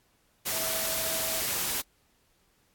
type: tone in noise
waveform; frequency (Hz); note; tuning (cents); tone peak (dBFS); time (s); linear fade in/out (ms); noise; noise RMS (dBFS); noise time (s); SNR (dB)
sine; 649; E5; -27; -38; 0.51-1.41; 20; white; -30; 0.45-1.82; -11
effects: pink hiss -68 dBFS RMS until 2.74 s + AAC 64 kbps